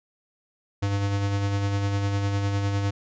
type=tone with tremolo; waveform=square; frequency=100 Hz; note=G2; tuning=35 cents sharp; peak=-22 dBFS; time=0.82-2.91 s; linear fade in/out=10 ms; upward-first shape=sine; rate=9.9 Hz; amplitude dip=35%; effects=resampled to 16000 Hz